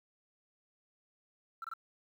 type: tone bursts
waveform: sine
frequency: 1340 Hz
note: E6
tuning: 28 cents sharp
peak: -37 dBFS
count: 3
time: 1.62-1.737 s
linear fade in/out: 2 ms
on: 23 ms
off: 24 ms
effects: tanh soft clip ceiling -36 dBFS + 11-bit